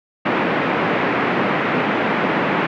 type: band-pass noise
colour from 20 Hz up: pink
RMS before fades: -19 dBFS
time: 0.25-2.67 s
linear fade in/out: 10 ms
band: 170 to 2400 Hz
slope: 24 dB/octave
effects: none